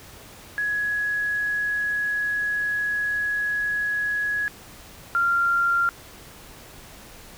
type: tone pair in turn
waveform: sine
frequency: 1676 / 1385.9 Hz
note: G#6 / F6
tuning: +15 / -14 cents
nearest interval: minor third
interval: 329 cents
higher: first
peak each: -22 / -18 dBFS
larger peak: second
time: 0.58-4.48 / 5.15-5.89 s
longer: first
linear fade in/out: 0 ms
effects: pink hiss -45 dBFS RMS until 7.37 s